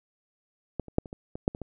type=clicks; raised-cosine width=2 ms; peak=-16 / -30 / -8 / -28 / -25 / -23 / -9 / -24 / -23 dBFS; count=9; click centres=0.797 / 0.883 / 0.984 / 1.058 / 1.129 / 1.355 / 1.479 / 1.549 / 1.617 s; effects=none